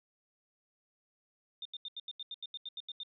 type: tone bursts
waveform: sine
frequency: 3619 Hz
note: A7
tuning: 48 cents sharp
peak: -39 dBFS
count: 13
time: 1.62-3.033 s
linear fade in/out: 2 ms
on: 33 ms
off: 82 ms
effects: none